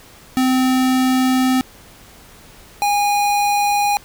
square tone pair in turn, 258.1 / 819.4 Hz, C4 / G#5, -23 / -24 cents, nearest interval octave + minor sixth, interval 1999 cents, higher second, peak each -14 / -15 dBFS, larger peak first, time 0.37-1.61 / 2.82-3.97 s, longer first, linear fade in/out 0 ms, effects pink hiss -44 dBFS RMS until 4.04 s

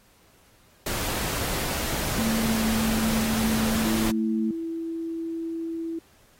pink noise, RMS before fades -29 dBFS, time 0.86-4.11 s, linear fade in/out 5 ms
sine tone with pitch glide, 223.5 to 221.8 Hz, A3 to A3, +27 to +14 cents, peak -23 dBFS, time 2.18-4.51 s, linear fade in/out 2 ms, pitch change -13 cents, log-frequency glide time 2.46-2.64 s
sine tone, 329.6 Hz, E4, in tune, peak -28 dBFS, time 3.85-5.99 s, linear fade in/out 5 ms
effects pink hiss -59 dBFS RMS until 6.39 s + AAC 48 kbps

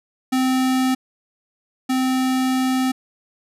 square tone pair in turn, 259 / 259 Hz, C4 / C4, -17 / -17 cents, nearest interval unison, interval 0 cents, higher neither, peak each -17 / -18 dBFS, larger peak first, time 0.32-0.95 / 1.89-2.92 s, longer second, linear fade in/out 10 ms, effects resampled to 32000 Hz

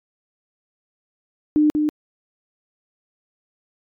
sine tone with echo, 301.8 Hz, D4, 47 cents sharp, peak -12 dBFS, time 1.56-1.7 s, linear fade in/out 0 ms, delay 190 ms, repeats 1, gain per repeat -4 dB, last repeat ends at 1.89 s, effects MP3 96 kbps

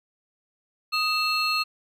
triangle tone cluster, 1249 / 2659 / 4250 Hz, D#6 / E7 / C8, +6 / +14 / +26 cents, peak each -25 dBFS, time 0.92-1.64 s, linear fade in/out 20 ms, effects none

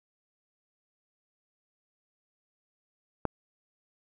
click, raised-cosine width 1 ms, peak -13 dBFS, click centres 3.253 s, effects none

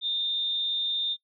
sine tone with amplitude modulation, 3623 Hz, A7, 50 cents sharp, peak -23 dBFS, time 0.01-1.17 s, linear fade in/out 50 ms, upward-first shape sine, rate 237 Hz, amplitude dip 45%, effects noise-tail reverb RT60 0.1 s tail -20 dB re dry

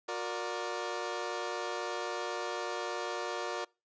20% pulse chord, Gb augmented, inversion none, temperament equal with one note detuned, 362.2 / 466.2 / 587.3 Hz, Gb4 / Bb4 / D5, -37 / 0 / 0 cents, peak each -34 dBFS, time 0.08-3.65 s, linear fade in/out 10 ms, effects noise-tail reverb RT60 0.3 s tail -26 dB re dry + resampled to 16000 Hz

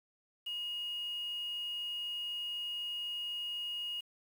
sine tone with quantisation, 2872 Hz, F7, 48 cents sharp, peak -36 dBFS, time 0.46-4.01 s, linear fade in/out 10 ms, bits 9, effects none

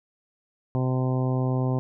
harmonic tone, 128.6 Hz, C3, 30 cents flat, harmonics 1 / 2 / 3 / 4 / 5 / 6 / 7 / 8, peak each -23 / -29 / -33 / -35 / -37 / -39 / -40 / -41 dBFS, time 0.75-1.79 s, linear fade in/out 0 ms, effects none

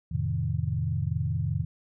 sine chord, F dominant seventh, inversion none, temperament equal, 87.31 / 110 / 130.81 / 155.56 Hz, F2 / A2 / C3 / Eb3, 0 / 0 / 0 / 0 cents, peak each -31 dBFS, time 0.11-1.65 s, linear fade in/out 10 ms, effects none

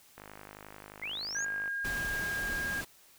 click train, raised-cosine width 0.5 ms, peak -31 dBFS, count 78, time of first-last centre 0.18-1.678 s, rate 51.4 Hz
sine linear sweep, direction up, 1974 to 6900 Hz, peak -35 dBFS, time 1.02-1.45 s, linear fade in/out 5 ms
sine tone, 1621 Hz, G#6, 42 cents flat, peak -32 dBFS, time 1.35-2.81 s, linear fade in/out 5 ms
pink noise, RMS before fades -40 dBFS, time 1.84-2.85 s, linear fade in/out 10 ms
effects white hiss -60 dBFS RMS until 3.18 s

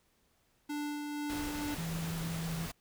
square tone with tremolo, 294.2 Hz, D4, 3 cents sharp, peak -35 dBFS, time 0.69-1.75 s, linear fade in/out 10 ms, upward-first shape sine, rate 2.1 Hz, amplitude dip 30%
pink noise, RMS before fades -42 dBFS, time 1.29-2.72 s, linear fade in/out 10 ms
sine tone with vibrato, 164.7 Hz, E3, 1 cent flat, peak -35 dBFS, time 1.78-2.67 s, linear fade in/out 10 ms, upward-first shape sine, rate 6.2 Hz, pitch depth 12 cents each way
effects pink hiss -72 dBFS RMS until 2.8 s

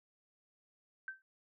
sine tone with exponential decay, 1552 Hz, G6, 18 cents flat, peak -36 dBFS, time 1.08-1.22 s, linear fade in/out 1 ms, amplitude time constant 30 ms, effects noise-tail reverb RT60 0.1 s tail -26 dB re dry

